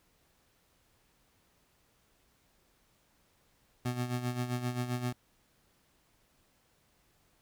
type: tone with tremolo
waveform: 25% pulse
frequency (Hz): 123.47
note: B2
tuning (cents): 0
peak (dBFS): -26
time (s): 3.85-5.13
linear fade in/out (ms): 5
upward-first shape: sine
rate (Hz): 7.6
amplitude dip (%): 65
effects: pink hiss -70 dBFS RMS until 7.41 s